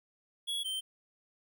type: tone pair in turn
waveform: square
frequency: 3352 / 3118 Hz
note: G#7 / G7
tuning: +15 / -10 cents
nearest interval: minor second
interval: 125 cents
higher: first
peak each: -33 / -34 dBFS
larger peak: first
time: 0.47-0.64 / 0.64-0.81 s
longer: neither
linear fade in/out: 20 ms
effects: 12-bit